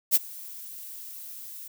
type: noise with ADSR envelope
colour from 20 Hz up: violet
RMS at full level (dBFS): -17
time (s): 0.11-1.68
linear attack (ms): 42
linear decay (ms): 27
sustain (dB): -24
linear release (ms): 8
effects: none